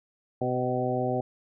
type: harmonic tone with a mistuned harmonic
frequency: 126.4 Hz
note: B2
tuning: 41 cents sharp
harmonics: 1 / 2 / 3 / 4 / 5 / 6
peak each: -32 / -32 / -32 / -32 / -32 / -32 dBFS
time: 0.41-1.21 s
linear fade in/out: 5 ms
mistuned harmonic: 5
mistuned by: -24 cents
effects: none